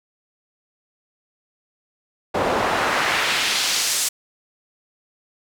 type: noise with band-pass filter sweep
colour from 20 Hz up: pink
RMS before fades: -21 dBFS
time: 2.34-4.09 s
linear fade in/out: 10 ms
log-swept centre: 530 to 8200 Hz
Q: 0.99
effects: none